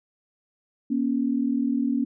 sine tone pair together, 239.4 / 279.2 Hz, A#3 / C#4, +46 / +13 cents, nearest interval minor third, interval 267 cents, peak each -24 dBFS, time 0.9-2.05 s, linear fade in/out 10 ms, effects none

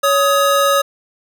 square tone pair together, 560 / 1257.2 Hz, C#5 / D#6, +18 / +18 cents, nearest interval octave + major second, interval 1400 cents, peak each -15 dBFS, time 0.03-0.82 s, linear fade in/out 10 ms, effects none

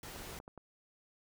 pink noise, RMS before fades -47 dBFS, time 0.03-0.39 s, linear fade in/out 2 ms
clicks, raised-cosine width 1 ms, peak -35 dBFS, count 7, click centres 0.16 / 0.22 / 0.294 / 0.327 / 0.401 / 0.479 / 0.577 s
effects none

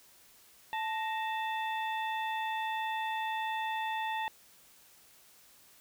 harmonic tone with a mistuned harmonic, 880 Hz, A5, in tune, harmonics 1 / 2 / 3 / 4, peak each -33 / -39 / -43 / -45 dBFS, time 0.73-4.28 s, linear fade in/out 0 ms, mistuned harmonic 2, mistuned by +97 cents, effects white hiss -60 dBFS RMS until 5.8 s

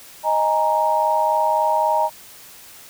sine chord, D# suspended fourth, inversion none, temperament just, 622.3 / 829.7 / 933.4 Hz, D#5 / G#5 / A#5, 0 / -2 / +2 cents, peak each -21 / -22 / -18 dBFS, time 0.23-2.1 s, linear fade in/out 50 ms, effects white hiss -43 dBFS RMS until 2.89 s

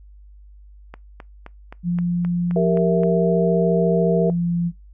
click train, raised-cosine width 0.5 ms, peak -21 dBFS, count 9, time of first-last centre 0.94-3.034 s, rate 3.82 Hz
sine tone with pitch glide, 174.61 to 172.01 Hz, F3 to F3, 0 to -26 cents, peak -18 dBFS, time 1.83-4.72 s, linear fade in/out 50 ms, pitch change -26 cents, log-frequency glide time 3.44-4.57 s
sine chord, E diminished, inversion first, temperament equal, 392 / 466.2 / 659.3 Hz, G4 / Bb4 / E5, 0 / 0 / 0 cents, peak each -23 / -19 / -22 dBFS, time 2.56-4.3 s, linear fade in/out 2 ms
effects noise-tail reverb RT60 0.2 s tail -23 dB re dry + added 50 Hz sine -42 dBFS peak until 4.93 s

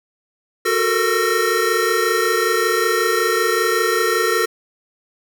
square tone cluster, 367.1 / 438.4 / 463.7 / 1350 / 1858 Hz, F#4 / A4 / A#4 / E6 / A#6, -14 / -6 / -9 / +41 / -6 cents, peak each -23 dBFS, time 0.65-4.46 s, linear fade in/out 10 ms, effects none

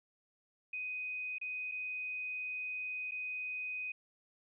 sine tone with dropouts, 2501 Hz, D#7, 8 cents sharp, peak -37 dBFS, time 0.73-3.92 s, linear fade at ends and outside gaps 5 ms, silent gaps 1.384-1.413 / 1.715-1.719 / 3.111-3.118 s, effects none

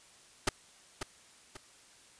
pink noise with echo, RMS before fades -26 dBFS, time 0.47-0.49 s, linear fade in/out 5 ms, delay 540 ms, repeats 2, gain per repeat -9 dB, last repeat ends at 1.57 s, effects white hiss -59 dBFS RMS until 2.19 s + resampled to 22050 Hz

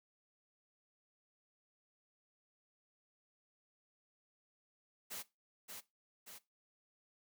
white noise with echo, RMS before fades -45 dBFS, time 5.1-5.23 s, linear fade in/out 20 ms, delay 580 ms, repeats 2, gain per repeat -4 dB, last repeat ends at 6.39 s, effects noise-tail reverb RT60 0.2 s tail -17 dB re dry + high-pass 100 Hz 12 dB/octave

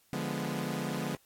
sawtooth chord, D diminished seventh, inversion none, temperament equal, 146.83 / 174.61 / 207.7 / 246.9 Hz, D3 / F3 / Ab3 / Cb4, 0 / 0 / 0 / 0 cents, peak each -34 dBFS, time 0.13-1.15 s, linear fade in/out 0 ms, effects white hiss -67 dBFS RMS until 1.25 s + AAC 64 kbps

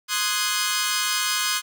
10% pulse chord, Ab dominant seventh, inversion first, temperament equal, 1046.5 / 1244.5 / 1480 / 1661.2 Hz, C6 / Eb6 / Gb6 / Ab6, 0 / 0 / 0 / 0 cents, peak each -19 dBFS, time 0.08-1.62 s, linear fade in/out 50 ms, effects none

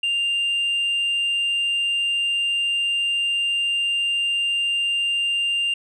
sine tone, 2794 Hz, F7, in tune, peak -17 dBFS, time 0.03-5.74 s, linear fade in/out 5 ms, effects tanh soft clip ceiling -18 dBFS

